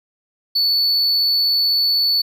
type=tone; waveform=triangle; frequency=4458 Hz; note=C#8; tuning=9 cents sharp; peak=-13 dBFS; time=0.55-2.22 s; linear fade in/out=10 ms; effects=none